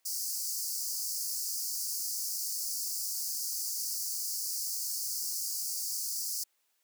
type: high-pass noise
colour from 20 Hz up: pink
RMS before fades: -35 dBFS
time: 0.05-6.44 s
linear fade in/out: 10 ms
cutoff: 4600 Hz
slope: 96 dB/octave
effects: white hiss -75 dBFS RMS until 6.83 s + high-pass 400 Hz 12 dB/octave